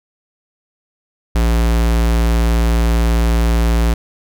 square tone, 57.4 Hz, A#1, 26 cents flat, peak -12 dBFS, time 1.35-3.94 s, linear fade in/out 5 ms, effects none

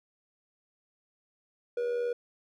triangle tone with amplitude modulation, 481.5 Hz, B4, 44 cents flat, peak -24 dBFS, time 1.77-2.13 s, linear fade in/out 5 ms, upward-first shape sine, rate 81.5 Hz, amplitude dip 45%, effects none

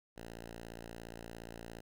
5% pulse tone, 57.2 Hz, A#1, 32 cents flat, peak -35 dBFS, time 0.16-1.81 s, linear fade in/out 10 ms, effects none

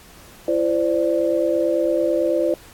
sine tone cluster, 338.2 / 518 / 587 Hz, E4 / C5 / D5, +44 / -17 / -1 cents, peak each -21 dBFS, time 0.48-2.54 s, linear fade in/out 2 ms, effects pink hiss -46 dBFS RMS until 2.73 s + AAC 64 kbps

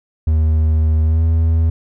triangle tone with pitch glide, 78.5 to 81.32 Hz, D#2 to E2, +16 to -23 cents, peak -9 dBFS, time 0.27-1.7 s, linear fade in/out 5 ms, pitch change +61 cents, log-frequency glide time 1.04-1.22 s, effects none

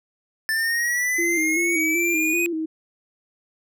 square linear sweep, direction up, 1760 to 2511 Hz, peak -21 dBFS, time 0.49-2.46 s, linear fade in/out 0 ms
sine tone with vibrato, 329.6 Hz, E4, in tune, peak -23 dBFS, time 1.18-2.66 s, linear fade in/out 10 ms, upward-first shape square, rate 2.6 Hz, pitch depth 65 cents each way
effects none

